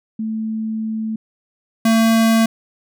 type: tone pair in turn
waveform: sine / square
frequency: 220 / 225.4 Hz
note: A3 / A3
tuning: 0 / +42 cents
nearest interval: unison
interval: 42 cents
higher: second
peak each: -20 / -12 dBFS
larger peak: second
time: 0.19-1.16 / 1.85-2.46 s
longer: first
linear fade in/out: 5 ms
effects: none